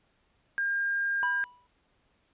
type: tone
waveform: sine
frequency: 1608 Hz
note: G6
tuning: 44 cents sharp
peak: -26 dBFS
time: 0.58-1.44 s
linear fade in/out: 0 ms
type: tone with exponential decay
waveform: triangle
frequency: 983 Hz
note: B5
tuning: 8 cents flat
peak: -25 dBFS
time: 1.23-1.67 s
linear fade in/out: 0 ms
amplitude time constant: 95 ms
effects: pink hiss -70 dBFS RMS until 2.33 s + resampled to 8000 Hz